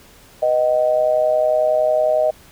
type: tone with amplitude modulation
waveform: sine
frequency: 622.3 Hz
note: D#5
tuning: in tune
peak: -10 dBFS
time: 0.42-2.31 s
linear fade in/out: 10 ms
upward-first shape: sine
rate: 131 Hz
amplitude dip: 75%
effects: pink hiss -47 dBFS RMS until 2.51 s